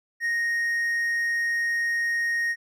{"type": "tone", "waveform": "triangle", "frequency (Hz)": 1864.7, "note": "A#6", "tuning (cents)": 0, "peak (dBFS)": -21, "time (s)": [0.2, 2.56], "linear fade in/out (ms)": 50, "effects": []}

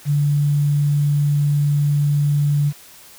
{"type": "tone with quantisation", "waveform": "sine", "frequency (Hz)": 145.3, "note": "D3", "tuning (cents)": -18, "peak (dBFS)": -14, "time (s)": [0.05, 2.73], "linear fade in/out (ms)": 50, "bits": 7, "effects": ["white hiss -44 dBFS RMS until 3.18 s"]}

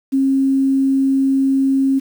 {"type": "tone", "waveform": "sine", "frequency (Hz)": 270, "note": "C#4", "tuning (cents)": -45, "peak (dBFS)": -12, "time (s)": [0.12, 2], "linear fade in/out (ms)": 20, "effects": ["7-bit"]}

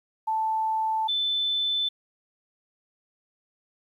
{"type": "tone pair in turn", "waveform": "sine", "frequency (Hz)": [880, 3520], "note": ["A5", "A7"], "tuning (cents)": [0, 0], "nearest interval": "2 octaves", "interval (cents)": 2400, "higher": "second", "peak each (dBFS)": -23, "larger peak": "neither", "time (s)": [[0.27, 1.08], [1.08, 1.89]], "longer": "neither", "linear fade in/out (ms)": 10, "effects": ["10-bit"]}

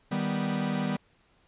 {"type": "chord", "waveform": "45% pulse", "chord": "Eb augmented", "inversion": "none", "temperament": "equal", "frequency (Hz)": [155.56, 196, 246.9], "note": ["Eb3", "G3", "B3"], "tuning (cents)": [0, 0, 0], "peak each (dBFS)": [-33, -30, -32], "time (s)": [0.11, 0.97], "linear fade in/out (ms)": 10, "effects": ["pink hiss -65 dBFS RMS until 1.47 s", "resampled to 8000 Hz"]}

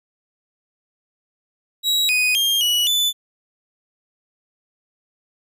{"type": "tone with pitch steps", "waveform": "40% pulse", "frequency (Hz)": [3866, 2490, 3208, 2934, 3496], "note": ["B7", "D#7", "G7", "F#7", "A7"], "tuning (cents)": [-38, 1, 39, -15, -12], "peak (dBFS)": -15, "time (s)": [1.83, 3.13], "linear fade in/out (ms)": 50, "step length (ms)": 260, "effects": []}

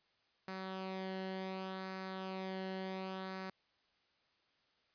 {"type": "tone with flanger", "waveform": "sawtooth", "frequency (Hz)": 189.2, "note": "F#3", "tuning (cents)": 39, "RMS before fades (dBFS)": -43, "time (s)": [0.48, 3.5], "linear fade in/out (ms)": 2, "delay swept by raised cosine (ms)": [0.31, 0.83], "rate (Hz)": 0.68, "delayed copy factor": -0.5, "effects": ["white hiss -75 dBFS RMS until 4.94 s", "resampled to 11025 Hz"]}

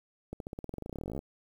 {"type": "accelerating click train", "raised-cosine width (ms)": 2, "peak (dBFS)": -25, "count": 26, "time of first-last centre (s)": [0.33, 1.191], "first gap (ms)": 72, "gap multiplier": 0.93, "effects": ["9-bit"]}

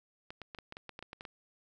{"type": "clicks", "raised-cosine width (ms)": 0.3, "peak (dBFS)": -28, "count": 12, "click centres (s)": [0.305, 0.417, 0.548, 0.587, 0.724, 0.769, 0.893, 0.991, 1.026, 1.131, 1.209, 1.252], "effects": []}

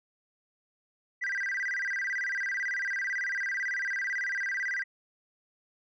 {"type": "tone with vibrato", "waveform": "sine", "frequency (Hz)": 1771, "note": "A6", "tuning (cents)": 11, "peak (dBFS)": -27, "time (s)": [1.21, 4.84], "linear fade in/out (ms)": 20, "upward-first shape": "square", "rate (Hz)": 18, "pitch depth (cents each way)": 190, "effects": ["tanh soft clip ceiling -27 dBFS"]}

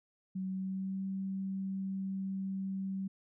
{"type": "tone with pitch glide", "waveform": "sine", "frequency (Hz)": [188.5, 192.46], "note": ["F#3", "G3"], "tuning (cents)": [32, -32], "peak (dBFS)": -34, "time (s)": [0.35, 3.08], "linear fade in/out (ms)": 10, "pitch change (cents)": 36, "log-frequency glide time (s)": [0.46, 1.03], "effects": []}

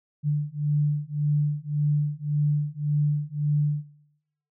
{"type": "beating tone pair", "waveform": "sine", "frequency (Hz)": [146.83, 148.63], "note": ["D3", "D3"], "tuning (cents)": [0, 21], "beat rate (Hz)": 1.8, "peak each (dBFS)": -25, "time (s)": [0.23, 3.85], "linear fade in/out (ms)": 50, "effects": ["noise-tail reverb RT60 0.8 s tail -18 dB re dry"]}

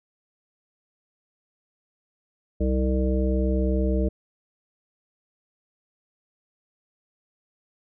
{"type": "harmonic tone with a mistuned harmonic", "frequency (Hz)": 64.4, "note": "C2", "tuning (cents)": -27, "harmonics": [1, 3, 5, 7, 9], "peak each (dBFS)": [-22, -27, -29, -30, -32], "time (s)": [2.6, 4.09], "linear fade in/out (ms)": 10, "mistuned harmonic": 9, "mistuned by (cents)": 48, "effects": []}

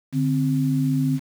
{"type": "tone pair together", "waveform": "sine", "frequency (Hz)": [146.83, 261.6], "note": ["D3", "C4"], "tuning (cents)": [0, 0], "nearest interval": "minor seventh", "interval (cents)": 1000, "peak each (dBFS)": -21, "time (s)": [0.12, 1.2], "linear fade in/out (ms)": 50, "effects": ["7-bit"]}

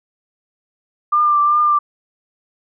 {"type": "tone with vibrato", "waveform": "sine", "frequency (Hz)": 1190, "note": "D6", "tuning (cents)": 22, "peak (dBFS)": -11, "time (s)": [1.12, 1.79], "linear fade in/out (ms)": 10, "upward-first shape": "triangle", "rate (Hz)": 2.6, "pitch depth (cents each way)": 29, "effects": []}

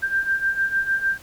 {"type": "beating tone pair", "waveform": "sine", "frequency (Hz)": [1576, 1582.6], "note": ["G6", "G6"], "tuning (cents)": [9, 16], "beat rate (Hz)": 6.6, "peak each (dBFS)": [-25, -21], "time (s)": [0.02, 1.18], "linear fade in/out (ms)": 20, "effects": ["pink hiss -46 dBFS RMS until 1.22 s"]}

